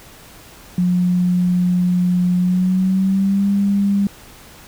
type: tone with pitch glide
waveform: sine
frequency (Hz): 179.1 to 199.88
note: F3 to G3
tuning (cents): +44 to +34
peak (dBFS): -13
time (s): 0.78-4.07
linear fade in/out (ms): 2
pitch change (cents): +190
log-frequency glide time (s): 2.38-3.49
effects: pink hiss -42 dBFS RMS until 4.67 s